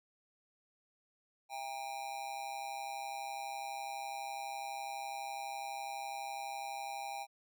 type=tone with amplitude modulation; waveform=square; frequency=800 Hz; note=G5; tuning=35 cents sharp; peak=-37 dBFS; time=1.49-7.27 s; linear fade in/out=50 ms; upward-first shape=sine; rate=132 Hz; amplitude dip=75%; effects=none